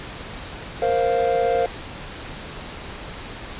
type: chord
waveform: triangle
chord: Bb suspended second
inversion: none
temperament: equal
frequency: 466.2 / 523.3 / 698.5 Hz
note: Bb4 / C5 / F5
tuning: 0 / 0 / 0 cents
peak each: -20 dBFS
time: 0.82-1.66 s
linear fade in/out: 2 ms
effects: pink hiss -35 dBFS RMS until 3.59 s + resampled to 8000 Hz